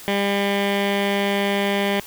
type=tone with low-pass filter; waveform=15% pulse; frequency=200 Hz; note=G3; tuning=35 cents sharp; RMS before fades=-21 dBFS; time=0.08-2 s; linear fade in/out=0 ms; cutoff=2800 Hz; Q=2.9; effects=white hiss -40 dBFS RMS until 2.06 s